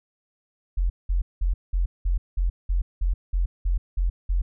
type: tone bursts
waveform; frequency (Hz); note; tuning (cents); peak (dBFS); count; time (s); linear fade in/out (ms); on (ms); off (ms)
sine; 43.9; F1; +10; -19; 12; 0.77-4.42; 10; 130; 190
effects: none